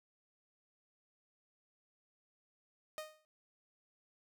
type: tone with exponential decay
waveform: sawtooth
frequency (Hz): 619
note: D#5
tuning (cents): -9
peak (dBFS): -35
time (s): 2.98-3.25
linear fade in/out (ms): 0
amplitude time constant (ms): 58
effects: none